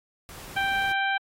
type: noise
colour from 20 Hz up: pink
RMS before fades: -43 dBFS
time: 0.29-0.92 s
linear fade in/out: 0 ms
type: harmonic tone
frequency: 784 Hz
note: G5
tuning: in tune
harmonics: 1 / 2 / 3 / 4 / 5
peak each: -27 / -26 / -32 / -35 / -42 dBFS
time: 0.56-1.18 s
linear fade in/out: 10 ms
effects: AAC 48 kbps